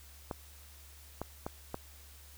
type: clicks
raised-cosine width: 1 ms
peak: -22 dBFS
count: 4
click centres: 0.312 / 1.216 / 1.465 / 1.744 s
effects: added 71 Hz sine -54 dBFS peak until 2.37 s + white hiss -57 dBFS RMS until 2.37 s